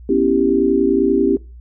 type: chord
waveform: sine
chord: C# half-diminished seventh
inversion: third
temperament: equal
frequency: 246.9 / 277.2 / 329.6 / 392 Hz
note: B3 / C#4 / E4 / G4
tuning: 0 / 0 / 0 / 0 cents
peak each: -20 / -17 / -19 / -16 dBFS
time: 0.09-1.37 s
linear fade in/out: 5 ms
effects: noise-tail reverb RT60 0.3 s tail -22 dB re dry + added 60 Hz sine -35 dBFS peak until 1.6 s